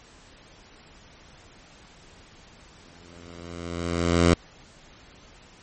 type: tone with exponential growth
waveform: 10% pulse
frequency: 85.7 Hz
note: F2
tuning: 32 cents flat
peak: -6 dBFS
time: 2.86-4.34 s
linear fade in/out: 0 ms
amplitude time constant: 320 ms
effects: pink hiss -51 dBFS RMS until 5.62 s + MP3 32 kbps